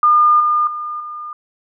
sine tone with level steps, 1211 Hz, D#6, 47 cents flat, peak -8 / -12 / -22 / -26 dBFS, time 0.03-1.33 s, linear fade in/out 2 ms, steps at 0.4 / 0.67 / 1 s, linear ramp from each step 2 ms, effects none

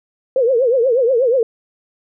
sine tone with vibrato, 495.9 Hz, B4, 7 cents sharp, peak -11 dBFS, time 0.36-1.43 s, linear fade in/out 2 ms, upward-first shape triangle, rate 8.3 Hz, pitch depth 200 cents each way, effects none

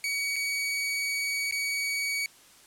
sawtooth tone with dropouts, 2258 Hz, C#7, 31 cents sharp, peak -24 dBFS, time 0.04-2.26 s, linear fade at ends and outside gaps 1 ms, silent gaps 0.359-0.363 / 1.511-1.523 s, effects white hiss -55 dBFS RMS until 2.66 s + low-pass 11000 Hz 12 dB/octave

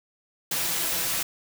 white noise with comb filter, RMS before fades -27 dBFS, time 0.51-1.23 s, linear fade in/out 5 ms, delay 6 ms, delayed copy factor +0.6, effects none

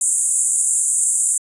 white band-pass noise, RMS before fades -18 dBFS, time 0.01-1.38 s, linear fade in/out 5 ms, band 7100 to 9900 Hz, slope 96 dB/octave, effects resampled to 24000 Hz

